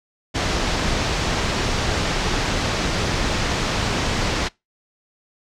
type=low-pass noise; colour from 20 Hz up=pink; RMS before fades=-22 dBFS; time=0.34-4.49 s; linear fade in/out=20 ms; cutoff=6300 Hz; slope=24 dB/octave; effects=noise-tail reverb RT60 0.2 s tail -23 dB re dry